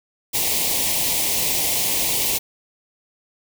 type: band-stop noise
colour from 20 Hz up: white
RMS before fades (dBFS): -21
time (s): 0.33-2.39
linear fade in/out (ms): 20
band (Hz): 1000 to 2000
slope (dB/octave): 48
effects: none